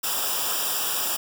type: noise with comb filter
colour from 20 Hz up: white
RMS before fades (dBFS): -26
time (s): 0.03-1.17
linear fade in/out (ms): 10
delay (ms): 0.47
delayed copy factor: -0.85
effects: none